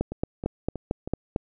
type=two click trains; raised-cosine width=2 ms; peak=-19 / -11 dBFS; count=4 / 7; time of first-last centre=0.12-1.075 / 0.01-1.361 s; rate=3.14 / 4.44 Hz; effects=none